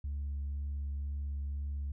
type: tone with vibrato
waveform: sine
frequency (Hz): 71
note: C#2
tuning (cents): +42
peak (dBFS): -32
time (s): 0.04-1.92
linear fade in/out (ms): 5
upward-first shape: triangle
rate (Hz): 2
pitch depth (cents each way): 14
effects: tanh soft clip ceiling -32 dBFS